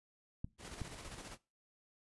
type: clicks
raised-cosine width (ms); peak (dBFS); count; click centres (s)
5; -28; 2; 0.445 / 0.817
type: noise with tremolo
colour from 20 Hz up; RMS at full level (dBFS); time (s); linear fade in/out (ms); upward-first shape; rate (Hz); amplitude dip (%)
pink; -48; 0.58-1.38; 50; square; 15; 40
effects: noise-tail reverb RT60 0.3 s tail -22 dB re dry + resampled to 24000 Hz